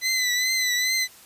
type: tone with vibrato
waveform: 20% pulse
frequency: 2013 Hz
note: B6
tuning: 33 cents sharp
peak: -16 dBFS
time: 0.01-1.08 s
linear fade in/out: 50 ms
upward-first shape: triangle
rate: 2.4 Hz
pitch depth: 57 cents each way
effects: white hiss -49 dBFS RMS until 1.25 s + resampled to 32000 Hz